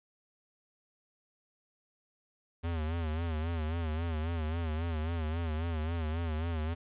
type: tone with vibrato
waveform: square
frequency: 80.9 Hz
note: E2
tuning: 32 cents flat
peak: -32 dBFS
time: 2.63-6.75 s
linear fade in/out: 20 ms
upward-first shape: sine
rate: 3.7 Hz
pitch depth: 94 cents each way
effects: resampled to 8000 Hz + 10-bit

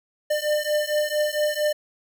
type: beating tone pair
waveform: square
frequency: 598 / 602.4 Hz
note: D5 / D5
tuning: +31 / +44 cents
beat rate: 4.4 Hz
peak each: -25 dBFS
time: 0.3-1.73 s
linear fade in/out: 10 ms
effects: none

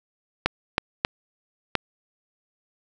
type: clicks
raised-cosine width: 0.3 ms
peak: -3 dBFS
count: 4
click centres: 0.46 / 0.781 / 1.049 / 1.753 s
effects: none

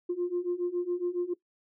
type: beating tone pair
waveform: sine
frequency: 349.2 / 356.4 Hz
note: F4 / F4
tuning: 0 / +35 cents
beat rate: 7.2 Hz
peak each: -31 / -29 dBFS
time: 0.09-1.34 s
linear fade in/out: 10 ms
effects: noise-tail reverb RT60 0.1 s tail -19 dB re dry + tanh soft clip ceiling -22 dBFS

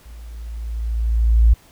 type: tone with level ramp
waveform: sine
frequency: 56.6 Hz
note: A1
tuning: 50 cents sharp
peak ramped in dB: -36 to -7 dBFS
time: 0.05-1.54 s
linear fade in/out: 10 ms
effects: pink hiss -51 dBFS RMS until 1.71 s

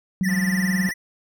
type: tone with tremolo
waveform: sine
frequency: 187.2 Hz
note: F#3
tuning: 20 cents sharp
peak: -16 dBFS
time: 0.21-0.89 s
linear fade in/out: 0 ms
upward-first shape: triangle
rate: 19 Hz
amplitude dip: 70%
type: tone with vibrato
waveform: square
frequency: 1864.7 Hz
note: A#6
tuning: in tune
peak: -26 dBFS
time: 0.23-0.94 s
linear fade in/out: 20 ms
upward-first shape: sine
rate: 19 Hz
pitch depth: 110 cents each way
type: click train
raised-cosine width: 0.5 ms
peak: -26 dBFS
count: 109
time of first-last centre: 0.29-0.907 s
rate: 175 Hz
effects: none

